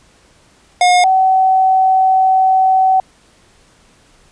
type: tone pair in turn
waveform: square / sine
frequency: 719 / 757.7 Hz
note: F#5 / F#5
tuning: -50 / +41 cents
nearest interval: minor second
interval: 91 cents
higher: second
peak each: -8 dBFS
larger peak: neither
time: 0.81-1.04 / 1.04-3 s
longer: second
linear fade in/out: 2 ms
effects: pink hiss -50 dBFS RMS until 4.31 s + resampled to 22050 Hz